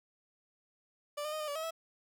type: tone with pitch steps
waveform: 30% pulse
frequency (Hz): 587 / 607 / 620 / 608 / 575 / 638 / 653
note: D5 / D#5 / D#5 / D#5 / D5 / D#5 / E5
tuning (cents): -1 / -43 / -6 / -40 / -37 / +43 / -17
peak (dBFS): -33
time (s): 1.17-1.709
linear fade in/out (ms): 10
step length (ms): 77
effects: none